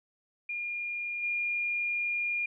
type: tone with level steps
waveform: sine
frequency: 2416 Hz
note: D7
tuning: 48 cents sharp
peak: -32 / -28 dBFS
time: 0.49-2.46 s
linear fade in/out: 5 ms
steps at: 1.22 s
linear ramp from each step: 20 ms
effects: none